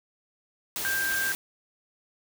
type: tone in noise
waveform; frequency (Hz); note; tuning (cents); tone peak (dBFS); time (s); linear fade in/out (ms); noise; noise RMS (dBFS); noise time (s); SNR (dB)
sine; 1584; G6; +18; -26; 0.85-1.32; 0; white; -32; 0.76-1.35; +3
effects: none